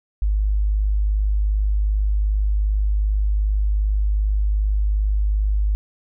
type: tone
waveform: sine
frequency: 51.3 Hz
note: G#1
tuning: 21 cents flat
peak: -16 dBFS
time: 0.22-5.75 s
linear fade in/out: 0 ms
effects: none